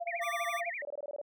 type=tone with tremolo; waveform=sine; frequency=687 Hz; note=F5; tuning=29 cents flat; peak=-31 dBFS; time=0-0.71 s; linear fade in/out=20 ms; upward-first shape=sine; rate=15 Hz; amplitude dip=95%
type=tone with vibrato; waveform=sine; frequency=2093 Hz; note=C7; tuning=in tune; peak=-36 dBFS; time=0.07-0.82 s; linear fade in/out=2 ms; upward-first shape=sine; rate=12 Hz; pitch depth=260 cents each way
type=tone; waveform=square; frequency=1174.7 Hz; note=D6; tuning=in tune; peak=-37 dBFS; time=0.21-0.61 s; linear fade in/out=20 ms
type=tone bursts; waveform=sine; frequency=579 Hz; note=D5; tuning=25 cents flat; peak=-36 dBFS; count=8; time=0.82-1.215 s; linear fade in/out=2 ms; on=31 ms; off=21 ms
effects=none